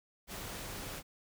pink noise, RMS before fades -43 dBFS, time 0.27-1.03 s, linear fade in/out 50 ms, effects none

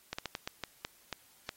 slowing click train, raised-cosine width 0.2 ms, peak -18 dBFS, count 9, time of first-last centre 0.13-1.491 s, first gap 55 ms, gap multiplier 1.31, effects white hiss -63 dBFS RMS until 1.56 s + AAC 48 kbps

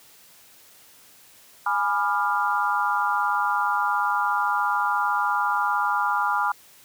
sine chord, G# diminished seventh, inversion none, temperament equal with one note detuned, 830.6 / 987.8 / 1196.6 / 1396.9 Hz, G#5 / B5 / D6 / F6, 0 / 0 / +32 / 0 cents, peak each -26 dBFS, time 1.66-6.52 s, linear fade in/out 5 ms, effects white hiss -52 dBFS RMS until 6.84 s + high-pass 60 Hz 12 dB/octave

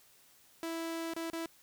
sawtooth tone with dropouts, 329.6 Hz, E4, in tune, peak -32 dBFS, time 0.63-1.46 s, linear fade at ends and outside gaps 1 ms, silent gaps 1.136-1.163 / 1.301-1.332 s, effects white hiss -63 dBFS RMS until 1.62 s

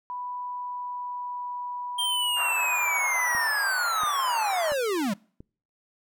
sine tone with pitch glide, 987.8 to 981 Hz, B5 to B5, 0 to -12 cents, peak -31 dBFS, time 0.1-3.47 s, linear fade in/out 0 ms, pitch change -12 cents, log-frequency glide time 0.35-1.6 s
square linear sweep, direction down, 3195 to 180.7 Hz, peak -25 dBFS, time 1.98-5.14 s, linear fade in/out 10 ms
white band-pass noise, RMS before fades -33 dBFS, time 2.35-4.75 s, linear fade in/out 50 ms, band 800 to 1400 Hz, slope 24 dB/octave
click train, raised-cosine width 3 ms, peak -30 dBFS, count 4, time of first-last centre 3.35-5.405 s, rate 1.46 Hz
effects noise-tail reverb RT60 0.5 s tail -26 dB re dry

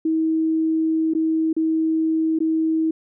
sine tone with dropouts, 320 Hz, D#4, 49 cents sharp, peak -17 dBFS, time 0.05-2.91 s, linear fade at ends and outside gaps 5 ms, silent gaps 1.137-1.149 / 1.53-1.565 / 2.389-2.403 s, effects none

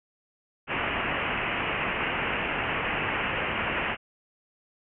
white low-pass noise, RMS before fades -29 dBFS, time 0.67-3.97 s, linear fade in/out 50 ms, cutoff 2900 Hz, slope 96 dB/octave, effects none

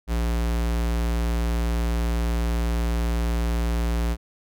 square tone, 58 Hz, A#1, 8 cents flat, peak -22 dBFS, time 0.07-4.17 s, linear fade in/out 50 ms, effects none

